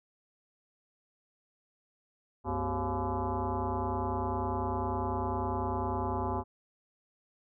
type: tone with frequency modulation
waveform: sine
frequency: 380 Hz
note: F#4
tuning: 46 cents sharp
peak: -29 dBFS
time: 2.44-6.44 s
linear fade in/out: 50 ms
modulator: 158 Hz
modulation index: 4.3
effects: none